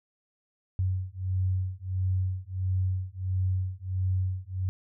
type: beating tone pair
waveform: sine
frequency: 92.5 / 94 Hz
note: F#2 / F#2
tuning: 0 / +28 cents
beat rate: 1.5 Hz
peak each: -29 dBFS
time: 0.79-4.69 s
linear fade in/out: 0 ms
effects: none